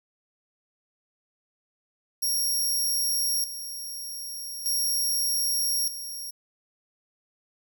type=tone with tremolo; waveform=15% pulse; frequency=5588 Hz; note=F8; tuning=in tune; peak=-18 dBFS; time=2.22-6.31 s; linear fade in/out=10 ms; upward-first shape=square; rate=0.41 Hz; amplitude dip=70%; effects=none